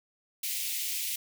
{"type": "high-pass noise", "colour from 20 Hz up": "white", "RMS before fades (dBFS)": -33, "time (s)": [0.43, 1.16], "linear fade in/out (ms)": 5, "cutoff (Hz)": 2100, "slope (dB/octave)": 48, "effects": []}